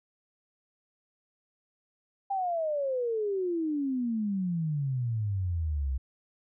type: exponential sweep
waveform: sine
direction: down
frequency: 802 to 63.5 Hz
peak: -27 dBFS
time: 2.3-5.98 s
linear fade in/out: 10 ms
effects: none